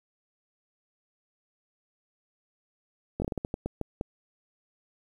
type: slowing click train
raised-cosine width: 2 ms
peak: -17 dBFS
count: 11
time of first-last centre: 3.2-4.011 s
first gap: 20 ms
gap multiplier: 1.29
effects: 9-bit